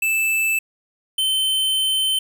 square tone pair in turn, 2637 / 3080 Hz, E7 / G7, 0 / -31 cents, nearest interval minor third, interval 269 cents, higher second, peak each -18 dBFS, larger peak neither, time 0.02-0.59 / 1.18-2.19 s, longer second, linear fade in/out 5 ms, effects 8-bit

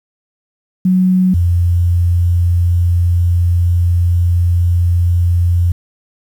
sine tone pair in turn, 185 / 87.15 Hz, F#3 / F2, 0 / -3 cents, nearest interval octave + minor second, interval 1303 cents, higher first, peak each -8 / -9 dBFS, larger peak first, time 0.85-1.34 / 1.34-5.72 s, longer second, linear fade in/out 5 ms, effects 7-bit

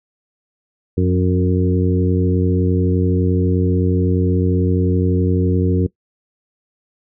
harmonic tone with a mistuned harmonic, 91.6 Hz, F#2, 17 cents flat, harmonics 1 / 2 / 3 / 4 / 5, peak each -16 / -19 / -21 / -22 / -23 dBFS, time 0.97-5.87 s, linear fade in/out 10 ms, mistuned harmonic 2, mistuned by -33 cents, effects noise-tail reverb RT60 0.1 s tail -20 dB re dry

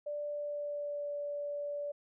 sine tone with pitch glide, 587.3 to 579.5 Hz, D5 to D5, 0 to -23 cents, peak -35 dBFS, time 0.06-1.92 s, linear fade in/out 10 ms, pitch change -23 cents, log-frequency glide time 0.23-1.12 s, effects none

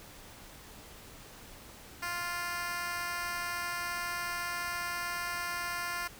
10% pulse tone with high-pass filter, 349.2 Hz, F4, in tune, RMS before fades -36 dBFS, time 2.02-6.08 s, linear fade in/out 10 ms, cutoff 1100 Hz, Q 0.98, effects pink hiss -51 dBFS RMS until 6.19 s

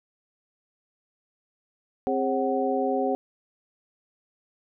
sine tone cluster, 263.6 / 408.4 / 539 / 747 Hz, C4 / G#4 / C#5 / F#5, +13 / -29 / -49 / +16 cents, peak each -28 dBFS, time 2.07-3.15 s, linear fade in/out 0 ms, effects none

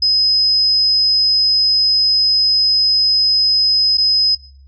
sine tone with dropouts, 5060 Hz, D#8, 28 cents sharp, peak -11 dBFS, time 0.02-4.35 s, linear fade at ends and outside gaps 5 ms, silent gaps 3.972-3.981 s, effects noise-tail reverb RT60 0.5 s tail -19 dB re dry + added 68 Hz sine -40 dBFS peak until 4.67 s

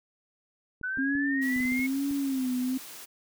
clicks, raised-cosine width 3 ms, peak -32 dBFS, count 9, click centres 0.813 / 0.974 / 1.153 / 1.563 / 1.604 / 1.654 / 1.721 / 1.794 / 2.111 s
sine linear sweep, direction up, 1480 to 2200 Hz, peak -29 dBFS, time 0.83-1.87 s, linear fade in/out 10 ms
sine tone with vibrato, 265.5 Hz, C4, 25 cents sharp, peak -26 dBFS, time 0.98-2.78 s, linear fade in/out 10 ms, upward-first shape sine, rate 1.1 Hz, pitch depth 100 cents each way
white high-pass noise, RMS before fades -44 dBFS, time 1.41-3.06 s, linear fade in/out 20 ms, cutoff 160 Hz, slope 12 dB/octave
effects none

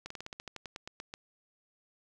slowing click train, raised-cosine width 0.2 ms, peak -24 dBFS, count 14, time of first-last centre 0.06-1.139 s, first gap 44 ms, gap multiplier 1.1, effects none

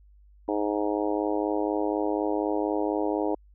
harmonic tone, 104.1 Hz, G#2, 5 cents sharp, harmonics 3 / 4 / 5 / 6 / 7 / 8 / 9, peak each -28 / -30 / -32 / -34 / -35 / -36 / -37 dBFS, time 0.48-3.35 s, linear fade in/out 5 ms, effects added 50 Hz sine -52 dBFS peak until 3.54 s

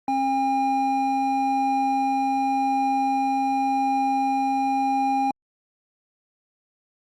triangle tone pair together, 269.3 / 807 Hz, C#4 / G#5, -50 / -50 cents, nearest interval octave + perfect fifth, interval 1900 cents, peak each -24 / -19 dBFS, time 0.08-5.31 s, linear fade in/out 2 ms, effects Opus 48 kbps

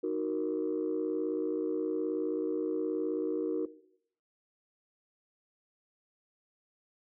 sine chord, D# minor, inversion none, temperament equal, 311.1 / 370 / 466.2 Hz, D#4 / F#4 / A#4, 0 / 0 / 0 cents, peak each -34 / -32 / -33 dBFS, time 0.03-3.66 s, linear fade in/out 10 ms, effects noise-tail reverb RT60 0.7 s tail -17 dB re dry + tanh soft clip ceiling -23 dBFS

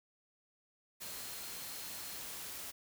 sine tone in noise, 4213 Hz, C8, 11 cents sharp, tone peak -55 dBFS, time 1.01-2.18 s, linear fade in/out 20 ms, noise white, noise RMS -45 dBFS, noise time 1-2.72 s, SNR -13 dB, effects none

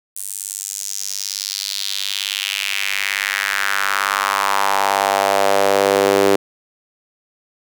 sawtooth tone with high-pass filter sweep, 98.9 Hz, G2, 16 cents sharp, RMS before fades -19 dBFS, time 0.16-6.36 s, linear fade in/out 5 ms, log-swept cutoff 9400 to 390 Hz, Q 2.8, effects none

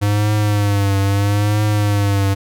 square tone with vibrato, 102 Hz, G#2, 31 cents flat, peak -14 dBFS, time 0.01-2.35 s, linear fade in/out 20 ms, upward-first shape triangle, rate 0.77 Hz, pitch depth 71 cents each way, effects none

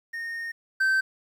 triangle tone pair in turn, 1843 / 1549.8 Hz, A#6 / G6, -20 / -20 cents, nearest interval minor third, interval 300 cents, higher first, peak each -29 / -18 dBFS, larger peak second, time 0.13-0.52 / 0.8-1.01 s, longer first, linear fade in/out 10 ms, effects 10-bit

